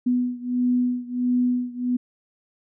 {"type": "beating tone pair", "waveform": "sine", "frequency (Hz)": [246.9, 248.4], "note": ["B3", "B3"], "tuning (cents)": [0, 10], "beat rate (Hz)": 1.5, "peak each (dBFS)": [-22, -24], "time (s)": [0.06, 1.97], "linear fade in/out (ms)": 10, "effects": []}